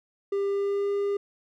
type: tone with pitch glide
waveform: triangle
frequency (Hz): 398.2 to 402.8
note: G4 to G4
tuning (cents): +27 to +47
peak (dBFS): -22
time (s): 0.32-1.17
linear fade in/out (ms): 5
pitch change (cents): +20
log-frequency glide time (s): 0.47-0.91
effects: none